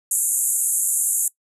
white band-pass noise, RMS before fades -21 dBFS, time 0.11-1.28 s, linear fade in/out 2 ms, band 6900 to 12000 Hz, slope 96 dB/octave, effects noise-tail reverb RT60 0.1 s tail -20 dB re dry

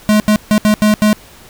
square tone bursts at uneven times, 212.1 Hz, G#3, 37 cents sharp, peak -8 dBFS, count 6, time 0.09-0.2 / 0.28-0.36 / 0.51-0.58 / 0.65-0.74 / 0.82-0.94 / 1.02-1.13 s, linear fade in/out 0 ms, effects pink hiss -40 dBFS RMS until 1.49 s

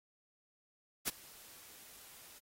white noise with ADSR envelope, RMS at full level -33 dBFS, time 1.05-2.39 s, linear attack 28 ms, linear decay 24 ms, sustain -23 dB, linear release 8 ms, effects AAC 48 kbps

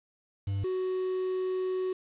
triangle tone pair in turn, 98.7 / 371.8 Hz, G2 / F#4, +12 / +8 cents, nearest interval octave + major seventh, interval 2296 cents, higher second, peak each -26 dBFS, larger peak neither, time 0.47-0.64 / 0.64-1.93 s, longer second, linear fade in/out 5 ms, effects resampled to 8000 Hz + 9-bit

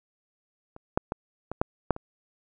clicks, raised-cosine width 1 ms, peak -29 / -8 / -15 / -19 / -8 / -7 / -23 dBFS, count 7, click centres 0.764 / 0.975 / 1.121 / 1.516 / 1.615 / 1.907 / 1.964 s, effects none

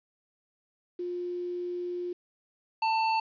sine / square tone pair in turn, 354.3 / 890.8 Hz, F4 / A5, +25 / +21 cents, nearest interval octave + major third, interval 1596 cents, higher second, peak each -31 / -25 dBFS, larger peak second, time 0.99-2.13 / 2.82-3.2 s, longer first, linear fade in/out 5 ms, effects resampled to 11025 Hz + 10-bit

